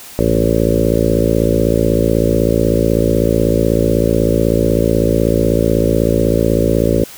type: harmonic tone with a mistuned harmonic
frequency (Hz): 56.1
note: A1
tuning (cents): +34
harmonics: 1 / 2 / 3 / 4 / 5 / 6 / 7 / 8 / 9 / 10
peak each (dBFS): -20 / -20 / -20 / -20 / -20 / -20 / -20 / -20 / -20 / -20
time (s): 0.19-7.04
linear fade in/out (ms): 0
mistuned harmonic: 2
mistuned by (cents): -40
effects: white hiss -35 dBFS RMS until 7.17 s